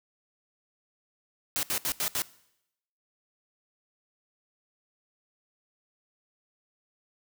white noise bursts at uneven times, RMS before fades -29 dBFS, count 5, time 1.56-1.63 / 1.7-1.78 / 1.85-1.92 / 2-2.08 / 2.15-2.22 s, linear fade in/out 0 ms, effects noise-tail reverb RT60 0.8 s tail -20 dB re dry

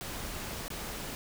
pink noise with dropouts, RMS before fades -39 dBFS, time 0.01-1.15 s, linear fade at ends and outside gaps 0 ms, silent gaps 0.681-0.703 s, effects none

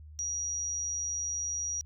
sine tone, 5760 Hz, F#8, 47 cents flat, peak -31 dBFS, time 0.19-1.81 s, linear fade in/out 0 ms, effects added 76 Hz sine -46 dBFS peak until 1.85 s

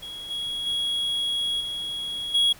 triangle tone with level steps, 3322 Hz, G#7, in tune, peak -33 / -26 / -22 / -27 / -16 dBFS, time 0.02-2.53 s, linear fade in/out 10 ms, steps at 0.3 / 0.66 / 1.6 / 2.34 s, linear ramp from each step 10 ms, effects pink hiss -48 dBFS RMS until 2.59 s

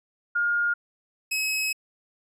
sine / sawtooth tone pair in turn, 1419 / 2561 Hz, F6 / D#7, +27 / +49 cents, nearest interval minor seventh, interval 1022 cents, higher second, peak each -21 dBFS, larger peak neither, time 0.35-0.74 / 1.31-1.73 s, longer second, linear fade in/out 10 ms, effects resampled to 32000 Hz

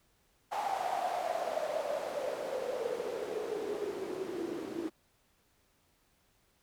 white noise with band-pass filter sweep, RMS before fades -36 dBFS, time 0.51-4.9 s, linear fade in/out 20 ms, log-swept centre 800 to 320 Hz, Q 8.9, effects pink hiss -71 dBFS RMS until 6.62 s

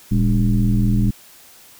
sine tone with frequency modulation, 116.54 Hz, A#2, in tune, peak -13 dBFS, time 0.11-1.11 s, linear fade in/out 10 ms, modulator 84.5 Hz, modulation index 1.4, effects white hiss -46 dBFS RMS until 1.79 s

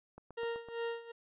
click train, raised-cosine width 1 ms, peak -36 dBFS, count 5, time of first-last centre 0.18-0.686 s, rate 7.9 Hz
40% pulse tone with tremolo, 465 Hz, A#4, 4 cents flat, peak -33 dBFS, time 0.37-1.12 s, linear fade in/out 10 ms, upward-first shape sine, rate 2.6 Hz, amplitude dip 85%
effects resampled to 8000 Hz

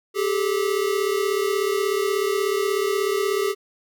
square tone pair together, 392 / 428.5 Hz, G4 / A4, 0 / -46 cents, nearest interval major second, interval 154 cents, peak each -23 / -25 dBFS, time 0.14-3.55 s, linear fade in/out 50 ms, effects none

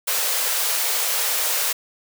white high-pass noise, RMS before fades -22 dBFS, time 0.07-1.73 s, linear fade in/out 10 ms, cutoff 420 Hz, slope 96 dB/octave, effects none

